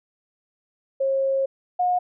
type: tone pair in turn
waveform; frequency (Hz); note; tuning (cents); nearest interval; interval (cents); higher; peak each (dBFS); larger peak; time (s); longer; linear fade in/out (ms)
sine; 540 / 720.8; C#5 / F#5; -45 / -45; perfect fourth; 500; second; -19 / -18; second; 1-1.46 / 1.79-1.99; first; 10
effects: none